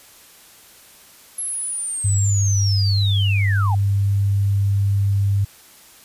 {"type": "linear sweep", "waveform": "sine", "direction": "down", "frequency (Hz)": [11200, 732], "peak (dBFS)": -23, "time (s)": [1.38, 3.75], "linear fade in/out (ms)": 5}
{"type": "tone", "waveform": "sine", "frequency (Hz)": 99.6, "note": "G2", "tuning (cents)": 28, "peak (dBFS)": -15, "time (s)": [2.04, 5.45], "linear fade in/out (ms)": 10}
{"effects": ["white hiss -47 dBFS RMS until 6.04 s", "resampled to 32000 Hz"]}